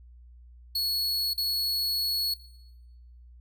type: tone with dropouts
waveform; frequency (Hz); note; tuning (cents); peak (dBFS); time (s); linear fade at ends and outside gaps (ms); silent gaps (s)
45% pulse; 4367; C#8; -27; -25; 0.75-2.34; 5; 1.335-1.377
effects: noise-tail reverb RT60 1.0 s tail -17 dB re dry + added 60 Hz sine -48 dBFS peak until 3.4 s